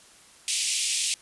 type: band-pass noise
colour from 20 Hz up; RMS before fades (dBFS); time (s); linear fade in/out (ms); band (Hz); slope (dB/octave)
white; -27; 0.48-1.14; 0; 2300 to 9900; 48
effects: white hiss -53 dBFS RMS until 1.21 s + resampled to 24000 Hz